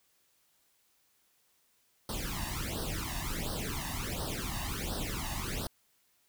pink noise with flanger, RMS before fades -36 dBFS, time 2.09-5.67 s, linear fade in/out 2 ms, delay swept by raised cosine 0.21 to 1.1 ms, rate 1.4 Hz, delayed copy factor +0.95, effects white hiss -71 dBFS RMS until 6.28 s

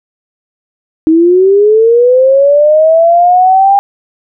sine linear sweep, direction up, 313.1 to 804 Hz, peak -3 dBFS, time 1.07-3.79 s, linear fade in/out 0 ms, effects none

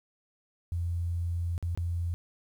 sine tone with dropouts, 86 Hz, F2, 26 cents flat, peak -28 dBFS, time 0.72-2.14 s, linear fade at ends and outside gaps 0 ms, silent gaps 1.579-1.626 / 1.75-1.775 s, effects 10-bit

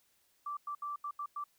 sine tone bursts at uneven times, 1168 Hz, D6, 10 cents flat, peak -36 dBFS, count 6, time 0.46-0.57 / 0.67-0.75 / 0.82-0.96 / 1.04-1.11 / 1.19-1.26 / 1.36-1.44 s, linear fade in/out 5 ms, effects white hiss -72 dBFS RMS until 1.58 s

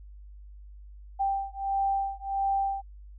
sine beating tone pair, 785 / 786.5 Hz, G5 / G5, +2 / +6 cents, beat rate 1.5 Hz, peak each -29 dBFS, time 1.19-2.82 s, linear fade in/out 20 ms, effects added 50 Hz sine -44 dBFS peak until 3.18 s

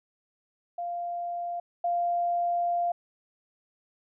sine tone pair in turn, 696 / 696 Hz, F5 / F5, -6 / -6 cents, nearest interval unison, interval 0 cents, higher neither, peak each -30 / -24 dBFS, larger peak second, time 0.78-1.6 / 1.84-2.92 s, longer second, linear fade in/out 5 ms, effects none

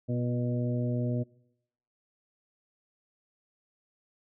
harmonic tone with a mistuned harmonic, 122.1 Hz, B2, 19 cents flat, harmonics 1 / 2 / 3 / 4 / 5, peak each -29 / -32 / -40 / -40 / -39 dBFS, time 0.08-1.24 s, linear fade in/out 20 ms, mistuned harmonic 3, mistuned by -27 cents, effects noise-tail reverb RT60 0.8 s tail -24 dB re dry

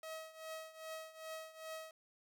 sawtooth tone with tremolo, 638 Hz, D#5, 43 cents sharp, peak -39 dBFS, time 0.03-1.91 s, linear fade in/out 2 ms, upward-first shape triangle, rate 2.5 Hz, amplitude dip 85%, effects none

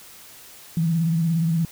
sine tone with vibrato, 164.81 Hz, E3, in tune, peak -18 dBFS, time 0.77-1.65 s, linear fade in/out 2 ms, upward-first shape sine, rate 17 Hz, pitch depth 64 cents each way, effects white hiss -45 dBFS RMS until 1.71 s

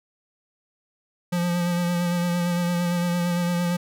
square tone with vibrato, 174.7 Hz, F3, 1 cent sharp, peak -22 dBFS, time 1.32-3.77 s, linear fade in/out 10 ms, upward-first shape sine, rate 8.8 Hz, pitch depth 25 cents each way, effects none

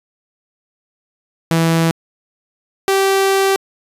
sawtooth tone pair in turn, 164.5 / 388.7 Hz, E3 / G4, -3 / -15 cents, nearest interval octave + minor third, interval 1488 cents, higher second, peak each -8 dBFS, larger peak neither, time 1.51-1.91 / 2.88-3.56 s, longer second, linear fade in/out 0 ms, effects resampled to 32000 Hz

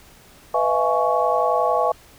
sine tone cluster, 496.1 / 633 / 684 / 840 / 1114 Hz, B4 / D#5 / F5 / G#5 / C#6, +8 / +30 / -36 / +19 / +8 cents, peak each -23 dBFS, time 0.54-1.92 s, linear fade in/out 5 ms, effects pink hiss -49 dBFS RMS until 2.18 s

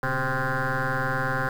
sine tone with frequency modulation, 784 Hz, G5, in tune, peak -21 dBFS, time 0.03-1.49 s, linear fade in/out 2 ms, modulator 129 Hz, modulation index 6.9, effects tanh soft clip ceiling -21 dBFS + 8-bit

